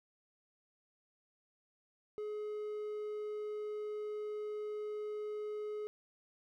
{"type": "tone", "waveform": "triangle", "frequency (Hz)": 422.3, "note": "G#4", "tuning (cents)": 29, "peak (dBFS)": -36, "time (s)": [2.18, 5.87], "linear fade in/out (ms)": 0, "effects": []}